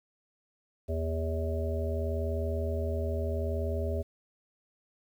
harmonic tone, 80.7 Hz, E2, 36 cents flat, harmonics 1 / 3 / 5 / 7 / 8, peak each -30 / -40 / -37 / -38 / -39 dBFS, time 0.88-4.03 s, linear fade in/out 20 ms, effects 10-bit

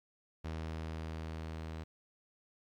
sawtooth tone with level ramp, 80 Hz, D#2, 49 cents sharp, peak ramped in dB -34 to -37 dBFS, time 0.44-1.84 s, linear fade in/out 10 ms, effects low-pass 5000 Hz 12 dB/octave + 12-bit

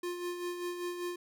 square tone with tremolo, 352.6 Hz, F4, 17 cents sharp, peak -34 dBFS, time 0.03-1.16 s, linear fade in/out 5 ms, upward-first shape sine, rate 5.1 Hz, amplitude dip 50%, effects none

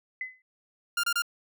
sine tone with exponential decay, 2027 Hz, B6, 45 cents sharp, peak -28 dBFS, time 0.21-0.42 s, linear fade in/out 2 ms, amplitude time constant 44 ms
sawtooth tone bursts, 1400 Hz, F6, 4 cents sharp, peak -21 dBFS, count 3, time 0.97-1.221 s, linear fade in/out 5 ms, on 65 ms, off 28 ms
effects none

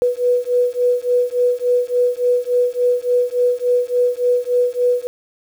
sine beating tone pair, 489.9 / 493.4 Hz, B4 / B4, -14 / -2 cents, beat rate 3.5 Hz, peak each -17 dBFS, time 0.02-5.07 s, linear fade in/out 0 ms, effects 7-bit

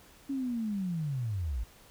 sine linear sweep, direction down, 280 to 50.6 Hz, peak -30 dBFS, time 0.29-1.64 s, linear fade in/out 10 ms, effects pink hiss -57 dBFS RMS until 1.9 s

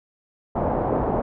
white low-pass noise, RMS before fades -23 dBFS, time 0.55-1.22 s, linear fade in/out 10 ms, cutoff 820 Hz, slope 24 dB/octave, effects none

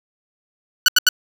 15% pulse tone bursts, 1480 Hz, F#6, in tune, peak -3 dBFS, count 3, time 0.86-1.089 s, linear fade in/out 2 ms, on 23 ms, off 80 ms, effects none

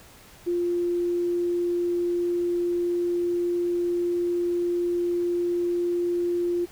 sine tone, 349.2 Hz, F4, in tune, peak -22 dBFS, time 0.46-6.66 s, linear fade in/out 20 ms, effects pink hiss -50 dBFS RMS until 6.71 s

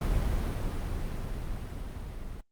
brown noise with level ramp, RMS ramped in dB -27 to -40 dBFS, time 0.01-2.41 s, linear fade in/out 5 ms, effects noise-tail reverb RT60 0.1 s tail -22 dB re dry + Opus 32 kbps

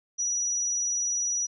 sine tone, 5840 Hz, F#8, 24 cents flat, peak -25 dBFS, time 0.18-1.47 s, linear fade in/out 20 ms, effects none

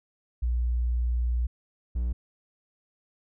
sine / triangle tone pair in turn, 60 / 60 Hz, B1 / B1, -49 / -49 cents, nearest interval unison, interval 0 cents, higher neither, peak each -23 dBFS, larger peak neither, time 0.42-1.47 / 1.95-2.13 s, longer first, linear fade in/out 10 ms, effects none

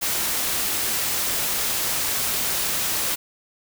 white noise, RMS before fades -24 dBFS, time 0.01-3.16 s, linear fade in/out 20 ms, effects none

